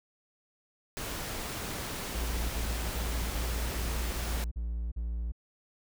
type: noise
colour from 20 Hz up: pink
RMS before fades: -37 dBFS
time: 0.97-4.44 s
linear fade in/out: 0 ms
type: tone bursts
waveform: triangle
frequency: 57.6 Hz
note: A#1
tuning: 20 cents flat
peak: -29 dBFS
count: 8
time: 2.14-5.321 s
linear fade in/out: 10 ms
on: 360 ms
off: 43 ms
effects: none